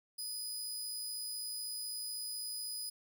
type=tone; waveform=20% pulse; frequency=4978 Hz; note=D#8; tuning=in tune; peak=-33 dBFS; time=0.18-2.9 s; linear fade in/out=10 ms; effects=none